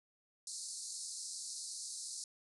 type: band-pass noise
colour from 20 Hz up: white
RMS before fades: -45 dBFS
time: 0.47-2.24 s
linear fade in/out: 2 ms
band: 4100 to 10000 Hz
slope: 96 dB/octave
effects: none